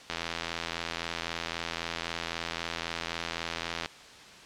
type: click train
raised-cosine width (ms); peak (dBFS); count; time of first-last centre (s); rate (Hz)
0.2; -14; 316; 0.1-3.859; 83.8
effects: white hiss -49 dBFS RMS until 4.45 s + low-pass 5000 Hz 12 dB/octave